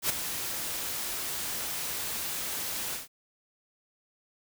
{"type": "noise with ADSR envelope", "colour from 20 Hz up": "white", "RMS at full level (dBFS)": -25, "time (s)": [0.02, 3.08], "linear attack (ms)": 75, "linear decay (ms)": 13, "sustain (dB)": -9, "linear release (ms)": 150, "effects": []}